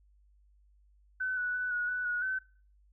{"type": "tone with pitch steps", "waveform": "sine", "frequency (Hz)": [1515, 1476, 1492, 1456, 1487, 1455, 1526], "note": ["F#6", "F#6", "F#6", "F#6", "F#6", "F#6", "G6"], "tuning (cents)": [40, -5, 14, -28, 8, -29, -47], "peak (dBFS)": -30, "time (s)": [1.2, 2.39], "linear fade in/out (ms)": 10, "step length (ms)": 170, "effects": ["noise-tail reverb RT60 0.4 s tail -19 dB re dry", "added 50 Hz sine -61 dBFS peak until 2.92 s"]}